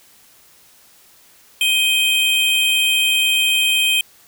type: tone pair together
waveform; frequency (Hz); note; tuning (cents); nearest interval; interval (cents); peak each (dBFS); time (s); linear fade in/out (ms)
square; 2510 / 3157; D#7 / G7; +15 / +12; major third; 397; -18 / -17; 1.61-4.01; 2
effects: white hiss -50 dBFS RMS until 4.27 s